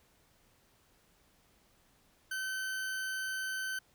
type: tone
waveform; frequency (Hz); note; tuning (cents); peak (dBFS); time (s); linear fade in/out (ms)
40% pulse; 1533; G6; -39; -34; 2.31-3.79; 5
effects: pink hiss -68 dBFS RMS until 3.94 s